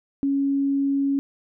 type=tone; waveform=sine; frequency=277.2 Hz; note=C#4; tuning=in tune; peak=-19 dBFS; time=0.23-1.19 s; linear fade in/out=0 ms; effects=none